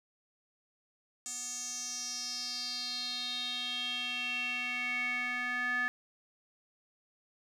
square tone with band-pass filter sweep, 246.9 Hz, B3, in tune, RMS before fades -36 dBFS, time 1.26-5.88 s, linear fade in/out 0 ms, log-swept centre 7300 to 1700 Hz, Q 6.4, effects none

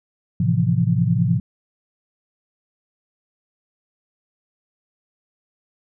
sine chord, F major seventh, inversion first, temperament equal, 110 / 130.81 / 164.81 / 174.61 Hz, A2 / C3 / E3 / F3, 0 / 0 / 0 / 0 cents, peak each -21 dBFS, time 0.4-1.4 s, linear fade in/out 5 ms, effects none

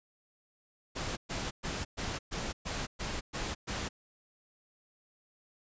pink noise bursts, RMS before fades -36 dBFS, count 9, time 0.95-3.89 s, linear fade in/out 20 ms, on 220 ms, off 120 ms, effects resampled to 16000 Hz

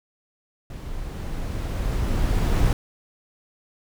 brown noise with level ramp, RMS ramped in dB -34 to -18 dBFS, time 0.7-2.73 s, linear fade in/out 2 ms, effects none

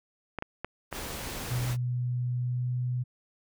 clicks, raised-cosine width 0.5 ms, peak -18 dBFS, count 4, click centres 0.387 / 0.424 / 0.646 / 0.927 s
pink noise, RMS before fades -37 dBFS, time 0.91-1.77 s, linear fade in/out 50 ms
sine tone with pitch glide, 123.47 to 124.47 Hz, B2 to B2, 0 to +14 cents, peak -27 dBFS, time 1.5-3.04 s, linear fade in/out 20 ms, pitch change +14 cents, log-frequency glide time 2.38-2.73 s
effects none

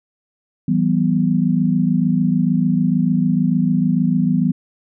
sine chord, E minor, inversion none, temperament equal with one note detuned, 164.81 / 191.52 / 246.9 Hz, E3 / G3 / B3, 0 / -40 / 0 cents, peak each -18 dBFS, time 0.68-4.52 s, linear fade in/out 5 ms, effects none

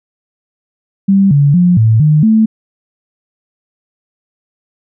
sine tone with pitch steps, 195.8 / 142.7 / 177.6 / 111.2 / 152.1 / 219.9 Hz, G3 / D3 / F3 / A2 / D#3 / A3, -2 / -49 / +29 / +19 / -39 / -1 cents, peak -5 dBFS, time 1.08-2.46 s, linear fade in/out 10 ms, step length 230 ms, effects none

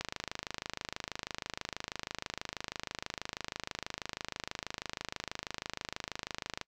click train, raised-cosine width 0.2 ms, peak -18 dBFS, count 174, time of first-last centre 0.01-6.613 s, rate 26.2 Hz, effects noise-tail reverb RT60 0.1 s tail -26 dB re dry

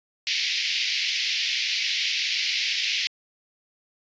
pink band-pass noise, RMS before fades -26 dBFS, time 0.27-3.07 s, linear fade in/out 0 ms, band 2100 to 5500 Hz, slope 48 dB/octave, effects resampled to 16000 Hz

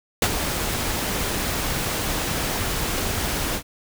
pink noise with ADSR envelope, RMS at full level -17 dBFS, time 0.22-3.63 s, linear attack 3 ms, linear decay 59 ms, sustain -8 dB, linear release 82 ms, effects none

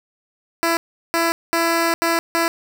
10% pulse tone bursts at uneven times, 334 Hz, E4, 23 cents sharp, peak -8 dBFS, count 5, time 0.63-0.77 / 1.14-1.32 / 1.53-1.94 / 2.02-2.19 / 2.35-2.48 s, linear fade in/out 0 ms, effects none

